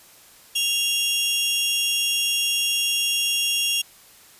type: tone pair together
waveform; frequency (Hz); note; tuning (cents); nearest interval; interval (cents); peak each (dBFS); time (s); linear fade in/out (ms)
sawtooth; 2787 / 3312; F7 / G#7; -4 / -5; minor third; 299; -19 / -21; 0.55-3.82; 10
effects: white hiss -50 dBFS RMS until 4.39 s + resampled to 32000 Hz